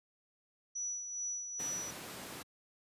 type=tone with tremolo; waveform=sine; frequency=5900 Hz; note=F#8; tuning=6 cents flat; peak=-35 dBFS; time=0.75-1.91 s; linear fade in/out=10 ms; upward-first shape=sine; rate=2.4 Hz; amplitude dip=50%
type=noise; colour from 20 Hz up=pink; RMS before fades=-45 dBFS; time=1.59-2.43 s; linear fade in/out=10 ms
effects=high-pass 150 Hz 12 dB/octave + resampled to 32000 Hz